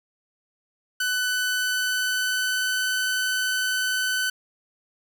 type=tone with pitch glide; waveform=sawtooth; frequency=1499 to 1510.3 Hz; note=F#6 to F#6; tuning=+22 to +35 cents; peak=-19 dBFS; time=1-4.3 s; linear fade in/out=5 ms; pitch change=+13 cents; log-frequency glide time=1.37-2.91 s; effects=none